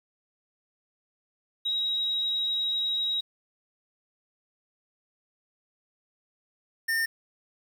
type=tone pair in turn; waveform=sine / square; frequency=3822 / 1813.7 Hz; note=A#7 / A#6; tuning=+43 / -48 cents; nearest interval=octave + minor second; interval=1291 cents; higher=first; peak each=-25 dBFS; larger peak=neither; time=1.65-3.21 / 6.88-7.06 s; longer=first; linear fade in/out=10 ms; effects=9-bit